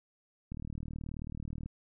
click train, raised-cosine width 5 ms, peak -28 dBFS, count 45, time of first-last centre 0.52-1.66 s, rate 38.6 Hz, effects none

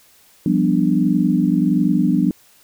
sine chord, G dominant seventh, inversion third, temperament equal with one note detuned, 174.61 / 196 / 246.9 / 295 Hz, F3 / G3 / B3 / D4, 0 / 0 / 0 / +8 cents, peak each -19 dBFS, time 0.46-2.31 s, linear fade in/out 2 ms, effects white hiss -52 dBFS RMS until 2.63 s

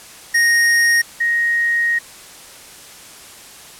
square / sine tone pair in turn, 1864.7 / 1873.4 Hz, A#6 / A#6, 0 / +8 cents, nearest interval unison, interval 8 cents, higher second, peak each -12 / -14 dBFS, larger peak first, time 0.34-1.02 / 1.2-1.99 s, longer second, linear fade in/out 10 ms, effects white hiss -39 dBFS RMS until 3.79 s + low-pass 11000 Hz 12 dB/octave

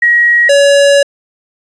sine / square tone pair in turn, 1900 / 564.9 Hz, A#6 / C#5, +33 / +33 cents, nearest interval octave + major sixth, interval 2100 cents, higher first, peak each -5 dBFS, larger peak neither, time 0.02-0.49 / 0.49-1.03 s, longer second, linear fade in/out 5 ms, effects resampled to 22050 Hz + 7-bit

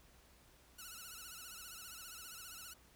5% pulse tone with vibrato, 1383 Hz, F6, 17 cents flat, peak -38 dBFS, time 0.78-2.74 s, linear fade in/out 10 ms, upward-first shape sine, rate 15 Hz, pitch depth 120 cents each way, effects added 60 Hz sine -70 dBFS peak until 2.95 s + pink hiss -66 dBFS RMS until 2.95 s

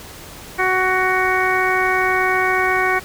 harmonic tone, 372.2 Hz, F#4, 10 cents sharp, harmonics 1 / 2 / 3 / 4 / 5 / 6, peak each -22 / -22 / -22 / -22 / -22 / -22 dBFS, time 0.58-3 s, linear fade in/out 20 ms, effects pink hiss -37 dBFS RMS until 3.04 s

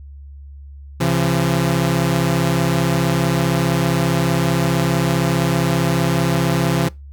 sawtooth tone pair together, 134.71 / 170 Hz, C#3 / F3, -49 / -46 cents, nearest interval major third, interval 403 cents, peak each -14 / -14 dBFS, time 1-6.89 s, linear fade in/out 10 ms, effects noise-tail reverb RT60 0.2 s tail -22 dB re dry + added 70 Hz sine -34 dBFS peak until 7.12 s

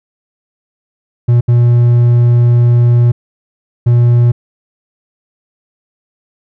triangle tone bursts at uneven times, 120 Hz, B2, 49 cents flat, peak -3 dBFS, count 3, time 1.28-1.41 / 1.48-3.12 / 3.86-4.32 s, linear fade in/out 10 ms, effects none

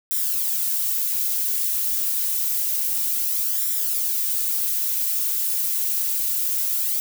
violet noise with flanger, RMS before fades -23 dBFS, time 0.11-7 s, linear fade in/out 0 ms, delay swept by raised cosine 0.54 to 5.64 ms, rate 0.28 Hz, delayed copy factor +0.6, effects none

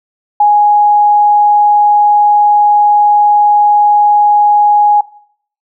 sine tone, 830.6 Hz, G#5, in tune, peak -4 dBFS, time 0.4-5.01 s, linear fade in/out 5 ms, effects noise-tail reverb RT60 0.6 s tail -20 dB re dry

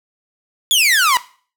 sawtooth exponential sweep, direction down, 3520 to 948 Hz, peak -8 dBFS, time 0.71-1.17 s, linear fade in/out 0 ms, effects noise-tail reverb RT60 0.4 s tail -17 dB re dry

